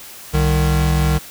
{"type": "tone pair together", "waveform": "square", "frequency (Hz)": [65.41, 152.9], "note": ["C2", "D#3"], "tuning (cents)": [0, -30], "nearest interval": "octave + minor third", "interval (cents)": 1470, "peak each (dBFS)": -17, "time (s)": [0.33, 1.19], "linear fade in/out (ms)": 20, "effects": ["white hiss -37 dBFS RMS until 1.3 s"]}